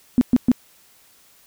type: tone bursts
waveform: sine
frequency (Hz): 246.9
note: B3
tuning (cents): 0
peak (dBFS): -10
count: 3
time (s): 0.18-0.516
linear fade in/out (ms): 0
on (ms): 32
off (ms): 120
effects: white hiss -54 dBFS RMS until 1.46 s